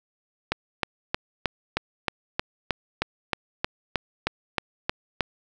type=click train; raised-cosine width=0.3 ms; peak=-7 dBFS; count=16; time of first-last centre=0.52-5.207 s; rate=3.2 Hz; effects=none